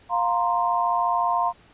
sine chord, F suspended fourth, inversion none, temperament equal with one note detuned, 703.3 / 932.3 / 1046.5 Hz, F5 / Bb5 / C6, +12 / 0 / 0 cents, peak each -24 dBFS, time 0.09-1.53 s, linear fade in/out 50 ms, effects pink hiss -54 dBFS RMS until 1.73 s + resampled to 8000 Hz

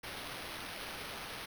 violet noise with sample-and-hold, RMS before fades -44 dBFS, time 0.03-1.46 s, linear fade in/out 10 ms, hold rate 7350 Hz, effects none

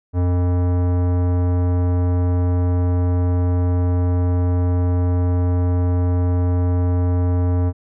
sine tone with tanh clipping, 89 Hz, F2, 33 cents sharp, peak -17 dBFS, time 0.13-7.73 s, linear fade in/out 50 ms, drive 18 dB, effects none

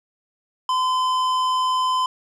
sine tone with tanh clipping, 1022 Hz, C6, 41 cents flat, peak -20 dBFS, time 0.69-2.06 s, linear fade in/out 2 ms, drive 13 dB, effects none

